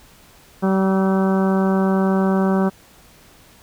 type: harmonic tone with a mistuned harmonic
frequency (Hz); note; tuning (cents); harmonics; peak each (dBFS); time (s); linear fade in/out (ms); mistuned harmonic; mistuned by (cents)
191.6; G3; -39; 1 / 2 / 3 / 4 / 5 / 6 / 7 / 8; -16 / -22 / -26 / -28 / -30 / -32 / -33 / -34; 0.62-2.7; 20; 7; -35
effects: pink hiss -49 dBFS RMS until 3.62 s